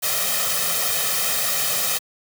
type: noise with comb filter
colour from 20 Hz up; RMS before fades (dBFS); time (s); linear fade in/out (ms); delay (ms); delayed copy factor
white; -22; 0.02-1.99; 20; 1.6; +0.85
effects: high-pass 150 Hz 12 dB/octave